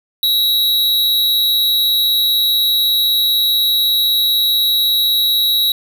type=tone with amplitude modulation; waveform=square; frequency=3865 Hz; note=B7; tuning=38 cents flat; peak=-10 dBFS; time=0.23-5.72 s; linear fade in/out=2 ms; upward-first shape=sine; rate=216 Hz; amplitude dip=55%; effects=8-bit